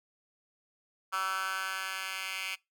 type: tone with high-pass filter sweep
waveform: 10% pulse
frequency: 190 Hz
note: F#3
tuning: 46 cents sharp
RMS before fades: -35 dBFS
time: 1.12-2.56 s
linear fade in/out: 20 ms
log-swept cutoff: 1300 to 2200 Hz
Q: 4.8
effects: noise-tail reverb RT60 0.2 s tail -23 dB re dry